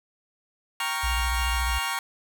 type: chord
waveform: 20% pulse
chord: G half-diminished seventh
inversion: none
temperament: equal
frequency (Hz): 784 / 932.3 / 1108.7 / 1396.9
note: G5 / Bb5 / Db6 / F6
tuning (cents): 0 / 0 / 0 / 0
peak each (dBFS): -30 / -26 / -26 / -28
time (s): 0.8-1.99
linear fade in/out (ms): 2
type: tone with vibrato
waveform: sine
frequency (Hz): 60.3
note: B1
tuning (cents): -41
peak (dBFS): -25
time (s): 1.03-1.79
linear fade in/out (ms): 10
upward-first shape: sine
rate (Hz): 14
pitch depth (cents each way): 140
effects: none